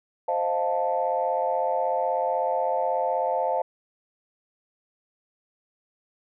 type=chord; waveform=sine; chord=F dominant seventh; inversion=second; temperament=equal; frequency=523.3 / 622.3 / 698.5 / 880 Hz; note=C5 / Eb5 / F5 / A5; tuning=0 / 0 / 0 / 0 cents; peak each=-27 / -29 / -27 / -27 dBFS; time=0.28-3.62 s; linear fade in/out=5 ms; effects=tanh soft clip ceiling -12 dBFS